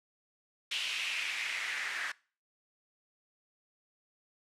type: noise with band-pass filter sweep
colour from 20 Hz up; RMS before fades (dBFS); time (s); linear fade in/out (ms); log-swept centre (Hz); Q
white; -36; 0.71-2.12; 5; 2900 to 1700; 3.8
effects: noise-tail reverb RT60 0.4 s tail -23 dB re dry + low-pass 10000 Hz 12 dB/octave